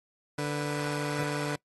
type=tone pair together; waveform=15% pulse; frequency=146.94 / 493.9 Hz; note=D3 / B4; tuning=+1 / 0 cents; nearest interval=octave + major sixth; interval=2099 cents; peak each=-24 / -30 dBFS; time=0.38-1.56 s; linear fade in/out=5 ms; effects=noise-tail reverb RT60 0.1 s tail -24 dB re dry + AAC 32 kbps